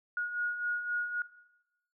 sine beating tone pair, 1441 / 1444.8 Hz, F#6 / F#6, -46 / -42 cents, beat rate 3.8 Hz, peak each -40 / -32 dBFS, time 0.17-1.22 s, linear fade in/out 2 ms, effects noise-tail reverb RT60 0.9 s tail -17 dB re dry

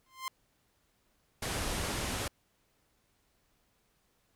sawtooth tone with exponential growth, 1046.5 Hz, C6, in tune, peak -28 dBFS, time 0.06-0.28 s, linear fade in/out 1 ms, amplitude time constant 47 ms
pink low-pass noise, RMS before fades -35 dBFS, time 1.42-2.28 s, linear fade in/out 5 ms, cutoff 12000 Hz, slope 48 dB/octave
effects pink hiss -73 dBFS RMS until 4.35 s

